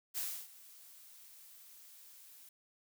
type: noise with ADSR envelope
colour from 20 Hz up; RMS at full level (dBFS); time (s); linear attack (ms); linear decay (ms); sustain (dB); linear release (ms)
blue; -37; 0.14-2.49; 33; 300; -20; 3
effects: none